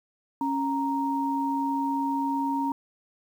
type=tone pair together; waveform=sine; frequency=275.5 / 932.3 Hz; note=C#4 / A#5; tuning=-11 / 0 cents; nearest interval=octave + major sixth; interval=2111 cents; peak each=-27 dBFS; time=0.41-2.72 s; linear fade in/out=2 ms; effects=9-bit